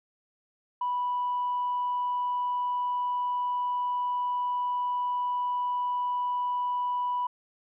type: tone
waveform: sine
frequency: 985 Hz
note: B5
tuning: 5 cents flat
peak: -25 dBFS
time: 0.81-7.27 s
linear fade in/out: 5 ms
effects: tanh soft clip ceiling -22 dBFS